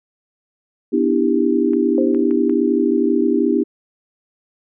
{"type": "chord", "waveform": "sine", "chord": "E minor seventh", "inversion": "second", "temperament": "just", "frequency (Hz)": [247.2, 296.7, 329.6, 395.6], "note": ["B3", "D4", "E4", "G4"], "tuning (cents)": [2, 18, 0, 16], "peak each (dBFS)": -19, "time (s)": [0.92, 3.64], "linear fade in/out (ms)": 20}
{"type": "clicks", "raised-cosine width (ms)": 0.5, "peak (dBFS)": -24, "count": 4, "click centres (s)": [1.734, 2.147, 2.31, 2.496]}
{"type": "tone with exponential decay", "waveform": "sine", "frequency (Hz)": 523.3, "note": "C5", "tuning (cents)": 0, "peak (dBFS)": -17, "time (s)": [1.98, 2.39], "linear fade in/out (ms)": 1, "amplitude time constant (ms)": 88}
{"effects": []}